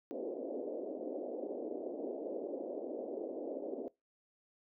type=band-pass noise; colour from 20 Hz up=white; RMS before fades=-41 dBFS; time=0.11-3.88 s; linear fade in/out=0 ms; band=260 to 600 Hz; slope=48 dB/octave; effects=noise-tail reverb RT60 0.2 s tail -22 dB re dry